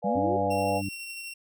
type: chord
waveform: sine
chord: B diminished seventh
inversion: none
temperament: equal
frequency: 493.9 / 587.3 / 698.5 / 830.6 Hz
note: B4 / D5 / F5 / Ab5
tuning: 0 / 0 / 0 / 0 cents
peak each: -30 dBFS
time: 0.02-0.82 s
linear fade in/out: 50 ms
type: linear sweep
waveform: sine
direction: up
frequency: 183.7 to 390 Hz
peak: -28 dBFS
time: 0.04-0.37 s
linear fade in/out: 5 ms
type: harmonic tone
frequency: 98 Hz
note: G2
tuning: in tune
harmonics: 1 / 2 / 3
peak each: -34 / -34 / -34 dBFS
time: 0.15-0.89 s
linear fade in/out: 5 ms
type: tone with tremolo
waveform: sawtooth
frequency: 2729 Hz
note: F7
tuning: 41 cents flat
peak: -32 dBFS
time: 0.5-1.34 s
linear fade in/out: 10 ms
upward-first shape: triangle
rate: 12 Hz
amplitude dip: 30%
effects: none